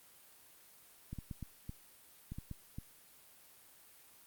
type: clicks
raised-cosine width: 5 ms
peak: -30 dBFS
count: 9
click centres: 1.13 / 1.187 / 1.312 / 1.427 / 1.694 / 2.32 / 2.385 / 2.513 / 2.785 s
effects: white hiss -61 dBFS RMS until 4.26 s + Opus 32 kbps